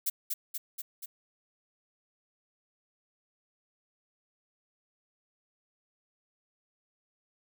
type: noise with echo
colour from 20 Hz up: violet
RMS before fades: -29 dBFS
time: 0.06-0.1 s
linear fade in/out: 10 ms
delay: 240 ms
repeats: 4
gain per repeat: -3 dB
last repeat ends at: 1.06 s
effects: none